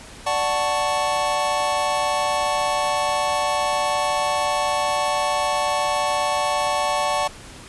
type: chord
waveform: square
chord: D major seventh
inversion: none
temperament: equal with one note detuned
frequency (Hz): 587.3 / 743.4 / 880 / 1108.7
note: D5 / F#5 / A5 / C#6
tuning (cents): 0 / +8 / 0 / 0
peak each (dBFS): -26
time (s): 0.26-7.28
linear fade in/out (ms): 10
effects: pink hiss -41 dBFS RMS until 7.68 s + resampled to 24000 Hz